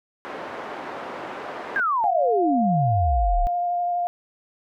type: band-pass noise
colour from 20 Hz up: pink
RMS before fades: -34 dBFS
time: 0.25-1.8 s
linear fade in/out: 0 ms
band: 430 to 1400 Hz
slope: 12 dB/octave
type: exponential sweep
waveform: sine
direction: down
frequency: 1654 to 30.76 Hz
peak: -19 dBFS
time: 1.76-3.47 s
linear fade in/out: 0 ms
type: tone with vibrato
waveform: sine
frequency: 704 Hz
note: F5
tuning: 14 cents sharp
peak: -21 dBFS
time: 2.04-4.07 s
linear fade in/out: 0 ms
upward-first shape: sine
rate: 12 Hz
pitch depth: 12 cents each way
effects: none